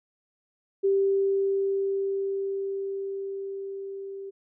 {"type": "tone with level ramp", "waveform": "sine", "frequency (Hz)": 392, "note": "G4", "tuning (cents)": 0, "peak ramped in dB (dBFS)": [-19, -35], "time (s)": [0.83, 4.31], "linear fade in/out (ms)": 20, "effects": []}